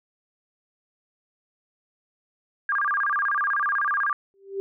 sine tone with vibrato, 1381 Hz, F6, 20 cents flat, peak -21 dBFS, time 2.69-4.13 s, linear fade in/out 2 ms, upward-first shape square, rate 16 Hz, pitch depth 280 cents each way
sine tone with exponential growth, 392 Hz, G4, in tune, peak -23 dBFS, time 4.34-4.6 s, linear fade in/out 0 ms, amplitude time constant 56 ms
effects none

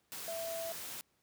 sine tone in noise, 663 Hz, E5, 10 cents sharp, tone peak -38 dBFS, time 0.28-0.72 s, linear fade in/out 0 ms, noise white, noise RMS -44 dBFS, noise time 0.12-1.01 s, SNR +3 dB, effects pink hiss -75 dBFS RMS until 1.22 s + high-pass 80 Hz 12 dB/octave

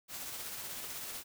white noise with tremolo, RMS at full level -41 dBFS, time 0.08-1.24 s, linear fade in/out 50 ms, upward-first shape triangle, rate 16 Hz, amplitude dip 35%, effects none

